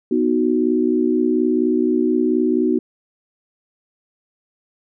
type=chord; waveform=sine; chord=B major; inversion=none; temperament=equal; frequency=246.9 / 311.1 / 370 Hz; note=B3 / D#4 / F#4; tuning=0 / 0 / 0 cents; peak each=-19 dBFS; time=0.11-2.79 s; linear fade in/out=5 ms; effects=none